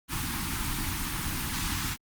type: band-stop noise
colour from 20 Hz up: pink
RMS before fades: -31 dBFS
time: 0.08-1.97 s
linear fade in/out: 50 ms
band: 330 to 870 Hz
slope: 48 dB/octave
effects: Opus 24 kbps

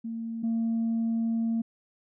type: tone pair in turn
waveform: sine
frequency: 227.9 / 227.9 Hz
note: A#3 / A#3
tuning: -39 / -39 cents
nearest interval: unison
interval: 0 cents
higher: neither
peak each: -31 / -23 dBFS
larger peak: second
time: 0.04-0.43 / 0.43-1.62 s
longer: second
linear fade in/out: 10 ms
effects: tanh soft clip ceiling -22 dBFS

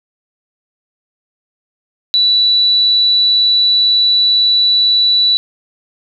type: tone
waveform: sine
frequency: 3951 Hz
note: B7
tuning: in tune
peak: -8 dBFS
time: 2.14-5.37 s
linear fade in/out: 0 ms
effects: none

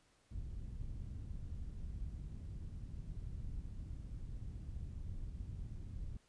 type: low-pass noise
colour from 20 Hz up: pink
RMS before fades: -45 dBFS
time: 0.31-6.17 s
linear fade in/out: 5 ms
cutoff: 110 Hz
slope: 12 dB/octave
effects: pink hiss -72 dBFS RMS until 6.28 s + resampled to 22050 Hz

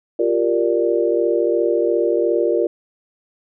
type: chord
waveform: sine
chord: G minor seventh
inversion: third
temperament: equal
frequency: 349.2 / 392 / 466.2 / 587.3 Hz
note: F4 / G4 / Bb4 / D5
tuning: 0 / 0 / 0 / 0 cents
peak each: -19 / -23 / -19 / -22 dBFS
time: 0.19-2.67 s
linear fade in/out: 5 ms
effects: none

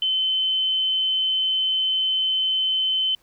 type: tone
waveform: sine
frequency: 3062 Hz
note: G7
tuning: 41 cents flat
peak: -19 dBFS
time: 0.02-3.15 s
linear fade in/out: 2 ms
effects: pink hiss -61 dBFS RMS until 3.22 s

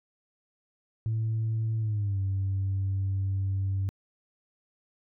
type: tone with pitch glide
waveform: sine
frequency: 111.2 to 96.81 Hz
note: A2 to G2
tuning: +19 to -21 cents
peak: -24 dBFS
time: 1.06-3.89 s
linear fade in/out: 0 ms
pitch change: -240 cents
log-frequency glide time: 1.79-2.19 s
effects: tanh soft clip ceiling -23 dBFS

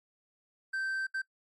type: tone bursts at uneven times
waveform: triangle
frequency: 1557 Hz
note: G6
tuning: 12 cents flat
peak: -29 dBFS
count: 2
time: 0.73-1.07 / 1.14-1.22 s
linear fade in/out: 10 ms
effects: noise-tail reverb RT60 0.1 s tail -21 dB re dry + MP3 48 kbps

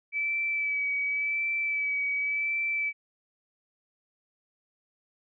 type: tone with vibrato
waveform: sine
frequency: 2300 Hz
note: D7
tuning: 37 cents flat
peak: -26 dBFS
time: 0.12-2.93 s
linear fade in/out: 50 ms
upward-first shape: sine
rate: 0.9 Hz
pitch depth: 25 cents each way
effects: none

